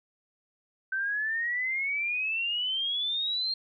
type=exponential sweep; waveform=sine; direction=up; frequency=1534 to 4224 Hz; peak=-27 dBFS; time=0.92-3.54 s; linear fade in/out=5 ms; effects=none